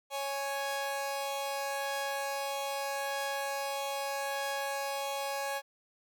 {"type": "tone pair together", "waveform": "sawtooth", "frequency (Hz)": [554, 831.4], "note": ["C#5", "G#5"], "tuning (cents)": [-1, 2], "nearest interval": "perfect fifth", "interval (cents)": 703, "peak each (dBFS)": [-32, -32], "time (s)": [0.1, 5.62], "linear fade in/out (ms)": 50, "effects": []}